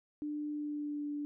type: tone with pitch glide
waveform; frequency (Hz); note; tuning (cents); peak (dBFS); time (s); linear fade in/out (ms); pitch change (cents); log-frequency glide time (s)
sine; 297.5 to 292.4; D4 to D4; +22 to -7; -35; 0.22-1.25; 0; -29; 0.5-1.08
effects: none